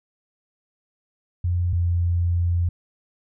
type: tone pair in turn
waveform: sine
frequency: 88 / 86.69 Hz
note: F2 / F2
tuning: +14 / -12 cents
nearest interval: unison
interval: 26 cents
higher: first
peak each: -19 / -18 dBFS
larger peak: second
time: 1.44-1.73 / 1.73-2.69 s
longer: second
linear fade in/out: 5 ms
effects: none